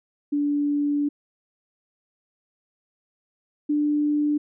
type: tone pair in turn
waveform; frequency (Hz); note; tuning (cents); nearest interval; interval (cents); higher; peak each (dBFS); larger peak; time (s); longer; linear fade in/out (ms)
sine; 290 / 295.9; D4 / D4; -22 / +13; unison; 35; second; -20 / -19; second; 0.32-1.09 / 3.69-4.38; first; 10
effects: none